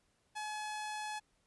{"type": "tone", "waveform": "sawtooth", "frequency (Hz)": 850, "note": "G#5", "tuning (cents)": 40, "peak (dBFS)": -35, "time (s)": [0.35, 1.2], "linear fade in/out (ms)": 20, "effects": ["pink hiss -75 dBFS RMS until 1.46 s", "resampled to 24000 Hz"]}